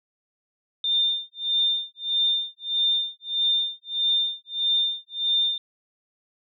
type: tone with tremolo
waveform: sine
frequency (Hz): 3606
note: A7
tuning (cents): +42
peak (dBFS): -18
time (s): 0.84-5.58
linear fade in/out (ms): 2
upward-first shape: sine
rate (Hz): 1.6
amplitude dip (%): 100
effects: none